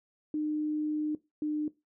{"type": "tone pair in turn", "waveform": "sine", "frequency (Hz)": [303.7, 302], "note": ["D#4", "D4"], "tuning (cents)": [-42, 48], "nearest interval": "unison", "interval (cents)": 10, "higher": "first", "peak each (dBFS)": -28, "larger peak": "neither", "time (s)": [[0.34, 1.15], [1.42, 1.68]], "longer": "first", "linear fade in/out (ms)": 2, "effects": ["noise-tail reverb RT60 0.2 s tail -18 dB re dry"]}